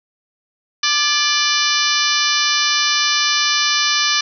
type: harmonic tone with a mistuned harmonic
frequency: 592 Hz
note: D5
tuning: 14 cents sharp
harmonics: 2 / 3 / 4 / 5 / 6 / 7 / 8 / 9 / 10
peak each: -23 / -23 / -23 / -23 / -23 / -23 / -23 / -23 / -23 dBFS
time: 0.83-4.21 s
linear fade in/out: 5 ms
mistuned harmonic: 3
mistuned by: -48 cents
effects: none